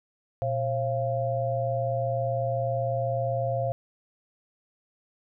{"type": "tone cluster", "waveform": "sine", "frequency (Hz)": [119.1, 537, 685], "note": ["A#2", "C5", "F5"], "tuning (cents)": [38, 45, -34], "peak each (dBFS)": -29, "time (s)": [0.42, 3.72], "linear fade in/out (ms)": 0, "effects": []}